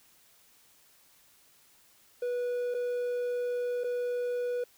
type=tone with dropouts; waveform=triangle; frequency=489.1 Hz; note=B4; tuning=17 cents flat; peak=-27 dBFS; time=2.22-4.64 s; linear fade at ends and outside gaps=5 ms; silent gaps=2.742-2.746 / 3.837-3.842 s; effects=white hiss -62 dBFS RMS until 4.77 s